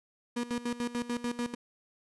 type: tone with tremolo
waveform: 35% pulse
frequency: 240.2 Hz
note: B3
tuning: 48 cents flat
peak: -28 dBFS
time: 0.36-1.55 s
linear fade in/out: 10 ms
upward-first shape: square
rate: 6.8 Hz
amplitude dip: 80%
effects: resampled to 24000 Hz